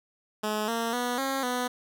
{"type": "tone with pitch steps", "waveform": "10% pulse", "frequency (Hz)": [213, 230.3, 244.8, 269.9, 248.1], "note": ["G#3", "A#3", "B3", "C#4", "B3"], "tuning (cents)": [44, -21, -15, -46, 8], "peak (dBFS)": -19, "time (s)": [0.43, 1.68], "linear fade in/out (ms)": 10, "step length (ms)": 250, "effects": []}